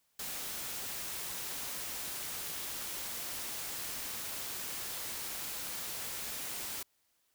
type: noise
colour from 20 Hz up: white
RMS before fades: -40 dBFS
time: 0.19-6.83 s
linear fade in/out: 5 ms
effects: white hiss -75 dBFS RMS until 7.34 s